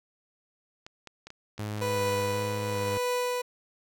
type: clicks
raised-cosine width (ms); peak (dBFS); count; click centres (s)
0.2; -26; 8; 0.865 / 1.073 / 1.27 / 1.304 / 1.58 / 1.78 / 2.095 / 2.126
type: tone with vibrato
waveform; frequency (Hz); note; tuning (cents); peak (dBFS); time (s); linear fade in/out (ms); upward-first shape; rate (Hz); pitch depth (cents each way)
sawtooth; 103.83; G#2; 0; -28; 1.59-2.98; 5; square; 1.3; 25
type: tone with tremolo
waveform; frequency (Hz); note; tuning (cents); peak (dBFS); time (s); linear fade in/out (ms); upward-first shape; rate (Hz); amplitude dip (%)
30% pulse; 493.9; B4; 0; -23; 1.81-3.42; 10; triangle; 0.95; 55
effects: none